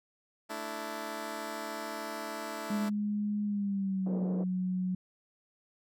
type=chord; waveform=10% pulse; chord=A suspended fourth; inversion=none; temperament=just; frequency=220 / 293.3 / 330 Hz; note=A3 / D4 / E4; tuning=0 / -2 / +2 cents; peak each=-34 dBFS; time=0.49-2.9 s; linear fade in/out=20 ms
type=tone with pitch glide; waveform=sine; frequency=207.7 to 183.97 Hz; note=G#3 to F#3; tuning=0 to -10 cents; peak=-29 dBFS; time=2.7-4.95 s; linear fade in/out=5 ms; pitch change=-210 cents; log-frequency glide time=3.44-4.19 s
type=band-pass noise; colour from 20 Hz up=white; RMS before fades=-40 dBFS; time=4.06-4.44 s; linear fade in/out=5 ms; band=190 to 540 Hz; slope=24 dB/octave
effects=none